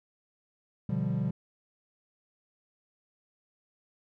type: chord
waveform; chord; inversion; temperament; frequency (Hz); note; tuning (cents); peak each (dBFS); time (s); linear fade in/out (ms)
triangle; G dominant seventh; first; equal; 123.47 / 146.83 / 174.61 / 196; B2 / D3 / F3 / G3; 0 / 0 / 0 / 0; -31; 0.89-1.31; 5
effects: none